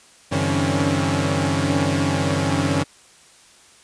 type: tone cluster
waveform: sawtooth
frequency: 95.9 / 142.6 / 160.5 / 268.4 / 284.2 Hz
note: G2 / C#3 / E3 / C4 / C#4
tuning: -37 / +49 / -46 / +44 / +43 cents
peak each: -21 dBFS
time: 0.31-2.84 s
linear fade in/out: 20 ms
effects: white hiss -50 dBFS RMS until 3.83 s + resampled to 22050 Hz